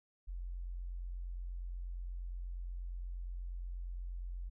sine tone, 44.22 Hz, F1, 22 cents sharp, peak -39 dBFS, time 0.27-4.5 s, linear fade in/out 20 ms, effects none

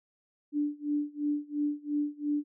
sine tone with tremolo, 293.7 Hz, D4, in tune, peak -25 dBFS, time 0.52-2.44 s, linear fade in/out 50 ms, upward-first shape sine, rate 2.9 Hz, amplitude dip 95%, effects none

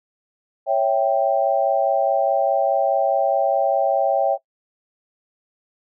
sine chord, C# diminished, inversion none, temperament equal, 554.4 / 659.3 / 784 Hz, C#5 / E5 / G5, 0 / 0 / 0 cents, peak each -20 dBFS, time 0.66-4.38 s, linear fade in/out 50 ms, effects noise-tail reverb RT60 0.1 s tail -21 dB re dry

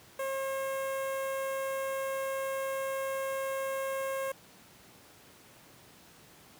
sawtooth tone with notch filter, 538 Hz, C5, 48 cents sharp, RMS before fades -34 dBFS, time 0.19-4.32 s, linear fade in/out 5 ms, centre 4500 Hz, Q 0.73, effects pink hiss -56 dBFS RMS until 6.59 s + high-pass 100 Hz 12 dB/octave

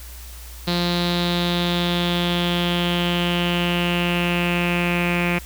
sawtooth tone with low-pass filter sweep, 174.61 Hz, F3, in tune, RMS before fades -21 dBFS, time 0.67-5.39 s, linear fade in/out 10 ms, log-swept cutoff 4100 to 2400 Hz, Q 6.2, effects added 60 Hz sine -36 dBFS peak until 5.45 s + white hiss -42 dBFS RMS until 5.45 s

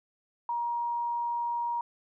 sine tone, 947 Hz, A#5, 27 cents sharp, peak -28 dBFS, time 0.49-1.81 s, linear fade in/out 2 ms, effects none

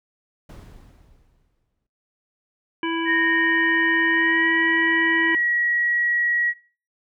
brown noise with exponential decay, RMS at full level -37 dBFS, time 0.49-1.87 s, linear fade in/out 5 ms, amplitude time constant 300 ms
harmonic tone, 330.3 Hz, E4, 4 cents sharp, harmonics 1 / 3 / 5 / 7 / 9, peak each -24 / -29 / -31 / -32 / -34 dBFS, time 2.83-5.35 s, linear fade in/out 2 ms
sine tone with pitch glide, 1855 to 1912.7 Hz, A#6 to A#6, -9 to +44 cents, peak -18 dBFS, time 3.05-6.54 s, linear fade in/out 50 ms, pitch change +53 cents, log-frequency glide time 4.1-4.5 s
effects noise-tail reverb RT60 0.4 s tail -22 dB re dry

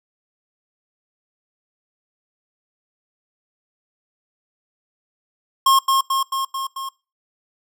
square tone with echo, 1075 Hz, C6, 47 cents sharp, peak -12 dBFS, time 5.66-5.79 s, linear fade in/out 5 ms, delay 220 ms, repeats 5, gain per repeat -3 dB, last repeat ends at 6.89 s, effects noise-tail reverb RT60 0.3 s tail -23 dB re dry

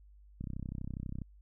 click train, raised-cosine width 5 ms, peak -27 dBFS, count 27, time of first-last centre 0.41-1.217 s, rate 32.2 Hz, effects added 50 Hz sine -55 dBFS peak until 1.41 s

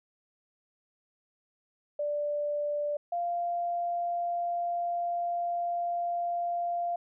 sine tone pair in turn, 587.3 / 694.6 Hz, D5 / F5, 0 / -10 cents, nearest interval minor third, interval 290 cents, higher second, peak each -28 dBFS, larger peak neither, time 1.99-2.97 / 3.12-6.96 s, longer second, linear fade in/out 5 ms, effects none

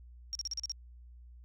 sine tone bursts, 5588 Hz, F8, in tune, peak -33 dBFS, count 7, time 0.33-0.718 s, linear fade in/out 0 ms, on 22 ms, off 39 ms, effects added 60 Hz sine -50 dBFS peak until 1.44 s

